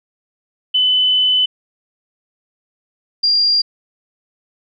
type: tone pair in turn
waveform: sine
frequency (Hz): 3014 / 4784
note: F#7 / D8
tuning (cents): +31 / +31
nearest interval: minor sixth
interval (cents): 800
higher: second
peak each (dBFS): -11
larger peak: neither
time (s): 0.74-1.46 / 3.23-3.62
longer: first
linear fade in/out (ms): 10
effects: none